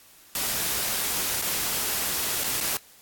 white noise with dropouts, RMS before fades -27 dBFS, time 0.35-2.77 s, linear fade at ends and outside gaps 2 ms, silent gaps 1.415-1.422 / 2.437-2.442 / 2.603-2.609 s, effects white hiss -53 dBFS RMS until 3.01 s + AAC 64 kbps

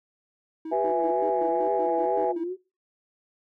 triangle tone bursts, 320 Hz, D#4, 49 cents sharp, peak -30 dBFS, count 10, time 0.65-2.44 s, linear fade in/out 5 ms, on 80 ms, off 110 ms
sine tone with vibrato, 366.6 Hz, F#4, 16 cents flat, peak -28 dBFS, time 0.7-2.57 s, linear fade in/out 50 ms, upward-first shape triangle, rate 2.2 Hz, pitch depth 170 cents each way
sine chord, E major, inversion second, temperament equal, 493.9 / 659.3 / 830.6 Hz, B4 / E5 / G#5, 0 / 0 / 0 cents, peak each -26 dBFS, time 0.71-2.33 s, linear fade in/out 20 ms
effects noise-tail reverb RT60 0.3 s tail -23 dB re dry + tanh soft clip ceiling -13 dBFS

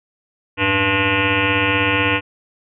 sine tone with frequency modulation, 1448 Hz, F#6, 38 cents flat, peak -14 dBFS, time 0.57-2.21 s, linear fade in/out 50 ms, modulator 192 Hz, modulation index 7.2, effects none

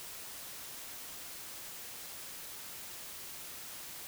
silence, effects white hiss -46 dBFS RMS until 4.07 s

